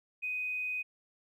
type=tone with tanh clipping; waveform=triangle; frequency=2500 Hz; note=D#7; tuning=8 cents sharp; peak=-32 dBFS; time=0.22-0.83 s; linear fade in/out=20 ms; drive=2 dB; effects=none